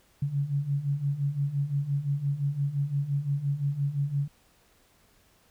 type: beating tone pair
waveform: sine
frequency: 138.1 / 143.9 Hz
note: C#3 / D3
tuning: -6 / -35 cents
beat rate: 5.8 Hz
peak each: -31 / -27 dBFS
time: 0.22-4.28 s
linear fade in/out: 5 ms
effects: pink hiss -63 dBFS RMS until 5.5 s